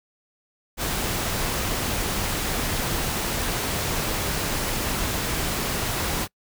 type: noise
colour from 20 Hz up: pink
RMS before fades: -26 dBFS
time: 0.77-6.28 s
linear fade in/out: 50 ms
effects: noise-tail reverb RT60 0.1 s tail -25 dB re dry